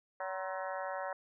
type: harmonic tone with a mistuned harmonic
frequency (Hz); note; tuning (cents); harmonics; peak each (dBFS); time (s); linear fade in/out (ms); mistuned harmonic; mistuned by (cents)
188.9; F#3; +36; 3 / 4 / 5 / 6 / 7 / 8 / 9 / 10; -40 / -42 / -44 / -46 / -47 / -48 / -49 / -50; 0.2-1.13; 2; 6; -110
effects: none